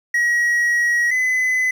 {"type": "tone pair in turn", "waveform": "triangle", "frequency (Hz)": [1905, 2018], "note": ["A#6", "B6"], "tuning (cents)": [37, 37], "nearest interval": "minor second", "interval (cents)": 100, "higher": "second", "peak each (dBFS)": [-13, -14], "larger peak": "first", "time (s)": [[0.14, 1.11], [1.11, 1.71]], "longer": "first", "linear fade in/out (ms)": 5, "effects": ["8-bit"]}